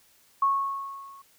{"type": "tone with level ramp", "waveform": "sine", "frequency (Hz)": 1100, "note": "C#6", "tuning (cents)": -14, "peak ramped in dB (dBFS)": [-18, -46], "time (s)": [0.42, 1.22], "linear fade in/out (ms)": 5, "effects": ["white hiss -61 dBFS RMS until 1.38 s"]}